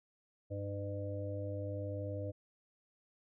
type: harmonic tone with a mistuned harmonic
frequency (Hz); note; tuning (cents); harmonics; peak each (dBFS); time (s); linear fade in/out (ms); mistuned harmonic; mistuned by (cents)
100.7; G2; +47; 1 / 3 / 5 / 6; -39 / -46 / -44 / -45; 0.5-2.32; 20; 1; -20
effects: none